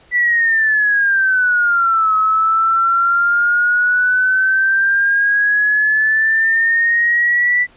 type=exponential two-way sweep; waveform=sine; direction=down then up; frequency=1975.5 to 1281 to 1975.5 Hz; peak=-11 dBFS; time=0.11-7.67 s; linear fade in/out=50 ms; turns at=2.15 s; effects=pink hiss -49 dBFS RMS until 7.76 s + resampled to 8000 Hz